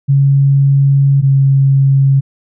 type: tone pair in turn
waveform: sine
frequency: 138.59 / 136.6 Hz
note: C#3 / C#3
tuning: 0 / -25 cents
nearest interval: unison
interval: 25 cents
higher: first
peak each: -6 dBFS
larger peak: neither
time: 0.08-1.22 / 1.22-2.21 s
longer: first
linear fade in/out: 20 ms
effects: none